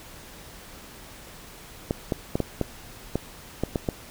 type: clicks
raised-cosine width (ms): 2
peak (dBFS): -10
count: 9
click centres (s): 1.909 / 2.122 / 2.355 / 2.403 / 2.613 / 3.156 / 3.636 / 3.758 / 3.888
effects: pink hiss -45 dBFS RMS until 4.1 s